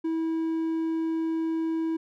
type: tone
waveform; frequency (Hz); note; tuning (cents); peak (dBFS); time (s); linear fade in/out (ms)
triangle; 324.6; E4; -27; -23; 0.04-1.97; 10
effects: none